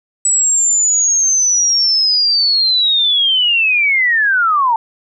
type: linear sweep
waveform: sine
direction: down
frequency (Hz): 7902 to 880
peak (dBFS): -10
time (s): 0.25-4.76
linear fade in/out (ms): 2
effects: none